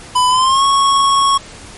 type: tone with pitch glide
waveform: square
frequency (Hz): 1000 to 1103.2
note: B5 to C#6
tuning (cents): +21 to -9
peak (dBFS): -10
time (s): 0.15-1.38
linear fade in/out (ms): 10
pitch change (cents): +170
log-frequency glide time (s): 0.29-0.64
effects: pink hiss -35 dBFS RMS until 1.77 s + MP3 48 kbps